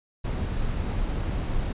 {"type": "noise", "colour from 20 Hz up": "brown", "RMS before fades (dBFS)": -27, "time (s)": [0.24, 1.73], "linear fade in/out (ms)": 10, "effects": ["resampled to 8000 Hz"]}